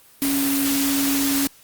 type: tone in noise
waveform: sine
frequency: 277.2 Hz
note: C#4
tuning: in tune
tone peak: -20 dBFS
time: 0.22-1.47 s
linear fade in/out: 0 ms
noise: white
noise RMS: -24 dBFS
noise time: 0.22-1.47 s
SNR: +1 dB
effects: white hiss -51 dBFS RMS until 1.63 s + Opus 32 kbps